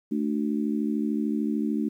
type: harmonic tone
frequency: 73.42 Hz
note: D2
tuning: in tune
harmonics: 3 / 4 / 5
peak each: -26 / -28 / -35 dBFS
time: 0.11-1.89 s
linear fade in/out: 10 ms
effects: 10-bit